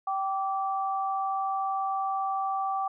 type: tone pair together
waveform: sine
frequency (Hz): 776.2 / 1163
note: G5 / D6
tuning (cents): -17 / -17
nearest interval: perfect fifth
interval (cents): 700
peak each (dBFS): -28 / -31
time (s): 0.07-2.88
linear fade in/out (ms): 5
effects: none